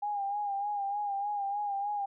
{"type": "tone with vibrato", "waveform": "sine", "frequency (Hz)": 811, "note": "G#5", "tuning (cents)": -41, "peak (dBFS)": -30, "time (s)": [0.02, 2.06], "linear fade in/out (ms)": 10, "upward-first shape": "sine", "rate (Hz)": 3.3, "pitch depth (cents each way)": 46, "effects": []}